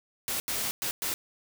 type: noise bursts at uneven times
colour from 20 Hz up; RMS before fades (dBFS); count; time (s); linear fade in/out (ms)
white; -31; 4; 0.28-0.4 / 0.48-0.71 / 0.82-0.91 / 1.02-1.14; 0
effects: none